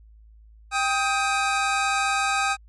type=tone pair together; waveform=25% pulse; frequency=789.9 / 1259 Hz; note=G5 / D#6; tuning=+13 / +20 cents; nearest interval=minor sixth; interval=807 cents; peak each=-20 dBFS; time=0.71-2.57 s; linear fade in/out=50 ms; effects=added 54 Hz sine -47 dBFS peak until 2.68 s + MP3 48 kbps